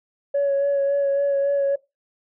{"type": "tone with vibrato", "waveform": "sine", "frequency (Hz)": 560, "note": "C#5", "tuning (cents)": 18, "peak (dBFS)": -16, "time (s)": [0.34, 1.76], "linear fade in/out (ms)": 10, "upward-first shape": "sine", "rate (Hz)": 3.6, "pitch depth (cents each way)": 19, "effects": ["noise-tail reverb RT60 0.2 s tail -18 dB re dry", "tanh soft clip ceiling -15 dBFS"]}